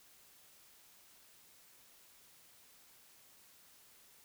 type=silence; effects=white hiss -63 dBFS RMS until 4.24 s